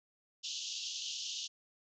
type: band-pass noise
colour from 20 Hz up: pink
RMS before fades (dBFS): -41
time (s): 0.43-1.48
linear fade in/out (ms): 20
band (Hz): 2800 to 6900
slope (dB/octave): 96
effects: none